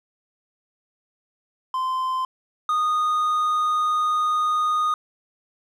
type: tone pair in turn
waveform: triangle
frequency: 1035 / 1234.4 Hz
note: C6 / D#6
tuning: -19 / -14 cents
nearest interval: minor third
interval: 305 cents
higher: second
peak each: -20 / -17 dBFS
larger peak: second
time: 1.74-2.25 / 2.69-4.94 s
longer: second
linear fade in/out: 2 ms
effects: none

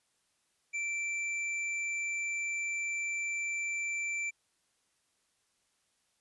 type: tone with tanh clipping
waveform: sine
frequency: 2341 Hz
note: D7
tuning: 6 cents flat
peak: -34 dBFS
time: 0.73-4.31 s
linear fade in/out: 20 ms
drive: 13 dB
effects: white hiss -75 dBFS RMS until 6.2 s + resampled to 24000 Hz

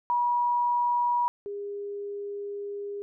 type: tone pair in turn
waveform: sine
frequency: 965 / 405.7 Hz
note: B5 / G#4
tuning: -40 / -41 cents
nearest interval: octave + minor third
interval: 1501 cents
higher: first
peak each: -22 / -32 dBFS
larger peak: first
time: 0.1-1.28 / 1.46-3.02 s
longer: second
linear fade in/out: 0 ms
effects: none

